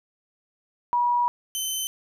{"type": "tone pair in turn", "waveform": ["sine", "15% pulse"], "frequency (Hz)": [966, 3067], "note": ["B5", "G7"], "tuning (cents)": [-39, -38], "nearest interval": "octave + minor sixth", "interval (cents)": 2001, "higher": "second", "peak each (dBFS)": -19, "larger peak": "neither", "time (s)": [[0.93, 1.28], [1.55, 1.87]], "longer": "first", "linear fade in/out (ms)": 0, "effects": []}